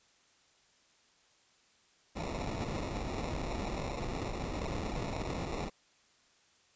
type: noise with sample-and-hold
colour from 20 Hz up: pink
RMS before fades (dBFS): -37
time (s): 2.15-5.7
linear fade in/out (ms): 20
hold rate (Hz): 1575
effects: white hiss -67 dBFS RMS until 6.75 s + resampled to 16000 Hz